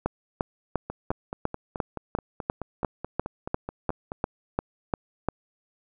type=two click trains; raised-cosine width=1 ms; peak=-10 / -18 dBFS; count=16 / 16; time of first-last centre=0.06-5.286 / 0.9-4.119 s; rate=2.87 / 4.66 Hz; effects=none